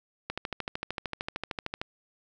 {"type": "click train", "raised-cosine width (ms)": 0.3, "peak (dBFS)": -16, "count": 21, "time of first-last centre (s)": [0.3, 1.815], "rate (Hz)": 13.2, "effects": []}